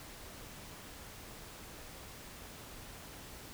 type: silence
effects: pink hiss -50 dBFS RMS until 3.53 s